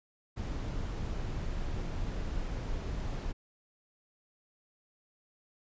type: noise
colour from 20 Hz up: brown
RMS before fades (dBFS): -35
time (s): 0.36-3.33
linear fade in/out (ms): 20
effects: resampled to 16000 Hz